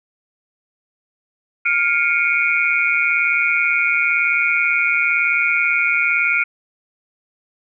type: tone cluster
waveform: sine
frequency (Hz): 1406 / 2172 / 2293 / 2451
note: F6 / C#7 / D7 / D#7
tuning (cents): +11 / -36 / -42 / -27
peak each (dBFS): -20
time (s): 1.65-6.44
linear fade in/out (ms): 10
effects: none